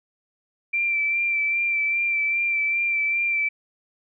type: tone with vibrato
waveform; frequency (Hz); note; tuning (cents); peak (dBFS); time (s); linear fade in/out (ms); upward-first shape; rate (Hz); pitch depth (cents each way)
sine; 2349; D7; 0; -20; 0.73-3.49; 10; sine; 2.5; 26
effects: none